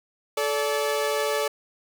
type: tone pair together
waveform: sawtooth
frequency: 434.4 / 577 Hz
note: A4 / D5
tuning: -22 / -31 cents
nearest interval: perfect fourth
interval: 491 cents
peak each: -22 dBFS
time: 0.37-1.48 s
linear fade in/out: 5 ms
effects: none